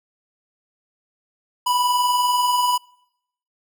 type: tone pair together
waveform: square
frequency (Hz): 967.5 / 987.8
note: B5 / B5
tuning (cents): -36 / 0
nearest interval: unison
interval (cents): 36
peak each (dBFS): -28 / -18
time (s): 1.66-2.78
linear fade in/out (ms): 10
effects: noise-tail reverb RT60 0.8 s tail -26 dB re dry